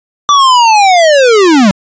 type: linear sweep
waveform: square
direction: down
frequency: 1174.7 to 185 Hz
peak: -4 dBFS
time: 0.29-1.71 s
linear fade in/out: 0 ms
effects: resampled to 16000 Hz